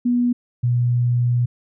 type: tone pair in turn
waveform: sine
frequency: 243.2 / 121.6 Hz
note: B3 / B2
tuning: -26 / -26 cents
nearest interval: octave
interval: 1200 cents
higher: first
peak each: -15 dBFS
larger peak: neither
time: 0.05-0.33 / 0.63-1.46 s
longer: second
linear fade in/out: 10 ms
effects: none